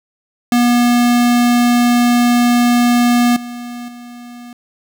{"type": "tone with level steps", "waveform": "square", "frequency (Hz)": 241.4, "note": "B3", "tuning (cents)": -39, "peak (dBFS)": [-10, -26, -32], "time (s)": [0.52, 4.53], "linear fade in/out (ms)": 2, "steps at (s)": [3.36, 3.88], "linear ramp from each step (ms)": 5, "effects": []}